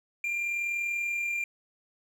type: tone with amplitude modulation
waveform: triangle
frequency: 2387 Hz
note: D7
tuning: 28 cents sharp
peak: -25 dBFS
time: 0.24-1.44 s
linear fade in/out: 2 ms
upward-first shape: sine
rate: 40.4 Hz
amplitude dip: 35%
effects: none